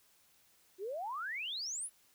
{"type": "exponential sweep", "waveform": "sine", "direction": "up", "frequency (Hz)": [355.9, 11140], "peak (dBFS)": -37, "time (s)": [0.78, 1.9], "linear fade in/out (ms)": 50, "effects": ["white hiss -68 dBFS RMS until 2.14 s"]}